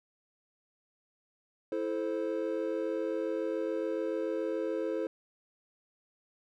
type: chord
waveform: triangle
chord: A minor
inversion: second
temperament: equal with one note detuned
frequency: 329.6 / 436.2 / 523.3 Hz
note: E4 / A4 / C5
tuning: 0 / -15 / 0 cents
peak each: -33 dBFS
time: 1.72-5.07 s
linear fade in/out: 2 ms
effects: none